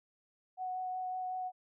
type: tone with vibrato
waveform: sine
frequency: 740 Hz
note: F#5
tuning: in tune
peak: -35 dBFS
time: 0.57-1.52 s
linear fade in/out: 50 ms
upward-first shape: sine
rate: 5.4 Hz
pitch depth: 9 cents each way
effects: none